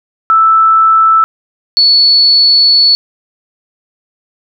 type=tone pair in turn; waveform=sine; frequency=1318.5 / 4424 Hz; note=E6 / C#8; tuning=0 / -4 cents; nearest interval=octave + major sixth; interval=2096 cents; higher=second; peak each=-4 dBFS; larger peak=neither; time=0.3-1.24 / 1.77-2.95 s; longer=second; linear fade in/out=0 ms; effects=none